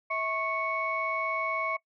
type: tone cluster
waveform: sine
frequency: 648 / 1096 / 2221 Hz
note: E5 / C#6 / C#7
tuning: -30 / -20 / +3 cents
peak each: -34 / -31 / -31 dBFS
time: 0.1-1.77 s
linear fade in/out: 10 ms
effects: noise-tail reverb RT60 0.1 s tail -22 dB re dry + tanh soft clip ceiling -18 dBFS